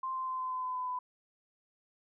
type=tone with pitch steps; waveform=sine; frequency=1046.5 / 1039.9 / 1033.3 / 1026.7 / 1020.2 / 1013.8 / 1007.4 / 1001 Hz; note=C6 / C6 / C6 / C6 / C6 / B5 / B5 / B5; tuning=0 / -11 / -22 / -33 / -44 / +45 / +34 / +23 cents; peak=-33 dBFS; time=0.03-0.99 s; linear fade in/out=5 ms; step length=120 ms; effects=none